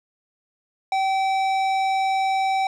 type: tone with tanh clipping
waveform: sine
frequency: 770 Hz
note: G5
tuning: 31 cents flat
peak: -21 dBFS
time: 0.92-2.67 s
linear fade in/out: 2 ms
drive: 14 dB
effects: none